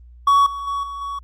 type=tone with level steps; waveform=triangle; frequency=1123 Hz; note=C#6; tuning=22 cents sharp; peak=-9 / -24 / -19 / -26 / -23 dBFS; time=0.27-1.19 s; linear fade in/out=5 ms; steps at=0.46 / 0.67 / 0.83 / 1.01 s; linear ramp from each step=5 ms; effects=added 60 Hz sine -41 dBFS peak until 1.23 s + Opus 24 kbps